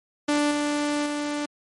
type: tone with level steps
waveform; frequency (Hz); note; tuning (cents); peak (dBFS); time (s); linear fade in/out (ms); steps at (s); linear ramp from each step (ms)
sawtooth; 293.7; D4; 0; -16 / -19 / -22; 0.28-1.46; 10; 0.51 / 1.06; 2
effects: MP3 48 kbps